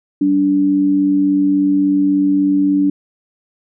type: tone pair together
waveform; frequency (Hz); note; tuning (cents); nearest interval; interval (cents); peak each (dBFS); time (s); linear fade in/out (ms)
sine; 193.55 / 290; G3 / D4; -22 / -22; perfect fifth; 700; -21 / -11; 0.21-2.9; 5
effects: none